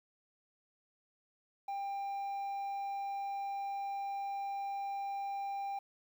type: tone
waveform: triangle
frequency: 794 Hz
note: G5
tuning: 22 cents sharp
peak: -34 dBFS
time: 1.68-5.79 s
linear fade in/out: 5 ms
effects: 11-bit